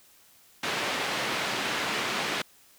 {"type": "band-pass noise", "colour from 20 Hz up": "white", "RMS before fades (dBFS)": -30, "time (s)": [0.63, 2.42], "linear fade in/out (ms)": 5, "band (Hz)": [160, 2900], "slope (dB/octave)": 12, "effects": ["white hiss -58 dBFS RMS until 2.78 s"]}